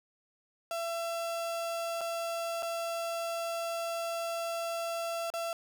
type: tone with dropouts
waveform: 35% pulse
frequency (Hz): 672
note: E5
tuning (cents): +33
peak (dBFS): -31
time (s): 0.71-5.53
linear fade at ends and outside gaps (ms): 1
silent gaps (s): 2.009-2.013 / 2.624-2.629 / 5.302-5.338
effects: none